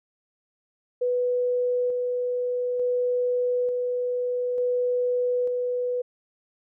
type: tone with tremolo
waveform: sine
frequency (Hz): 493.9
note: B4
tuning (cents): 0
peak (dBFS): -21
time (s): 1.01-6.02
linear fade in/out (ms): 10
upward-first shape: square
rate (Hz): 0.56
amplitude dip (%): 25
effects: none